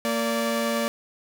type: tone pair together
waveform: sawtooth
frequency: 230 / 580.2 Hz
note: A#3 / D5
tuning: -23 / -21 cents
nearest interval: octave + major third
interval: 1602 cents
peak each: -22 / -22 dBFS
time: 0.05-0.88 s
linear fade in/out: 0 ms
effects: none